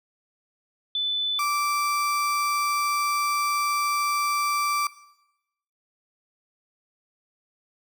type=tone pair in turn; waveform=sine / 35% pulse; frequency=3502 / 1168.7 Hz; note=A7 / D6; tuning=-9 / -9 cents; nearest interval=octave + perfect fifth; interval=1900 cents; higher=first; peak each=-23 / -21 dBFS; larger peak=second; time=0.95-1.39 / 1.39-4.87 s; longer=second; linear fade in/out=2 ms; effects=noise-tail reverb RT60 0.9 s tail -18 dB re dry